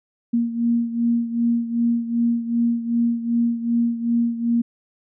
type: beating tone pair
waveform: sine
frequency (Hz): 233.9 / 236.5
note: A#3 / A#3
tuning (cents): +6 / +25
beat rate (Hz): 2.6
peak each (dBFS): -19 / -24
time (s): 0.33-4.62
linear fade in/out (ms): 10
effects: none